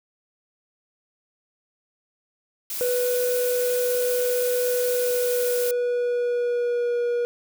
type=noise; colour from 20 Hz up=blue; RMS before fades=-30 dBFS; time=2.7-5.71 s; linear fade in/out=2 ms
type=tone with pitch glide; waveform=triangle; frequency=493.9 to 479.8 Hz; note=B4 to A#4; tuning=0 to +50 cents; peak=-19 dBFS; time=2.81-7.25 s; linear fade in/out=0 ms; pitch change=-50 cents; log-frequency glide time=4.87-6.99 s
effects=none